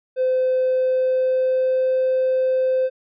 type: tone with pitch glide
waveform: triangle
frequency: 514 to 517.9 Hz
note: C5 to C5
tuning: -31 to -18 cents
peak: -13 dBFS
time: 0.16-2.9 s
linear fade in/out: 50 ms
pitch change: +13 cents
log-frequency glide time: 0.58-1.96 s
effects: tanh soft clip ceiling -13 dBFS + resampled to 11025 Hz